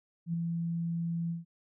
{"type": "tone with ADSR envelope", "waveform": "sine", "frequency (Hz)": 168.2, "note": "E3", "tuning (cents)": 35, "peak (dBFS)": -27, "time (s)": [0.26, 1.45], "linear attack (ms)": 77, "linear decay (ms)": 3, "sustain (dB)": -3, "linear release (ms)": 150, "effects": []}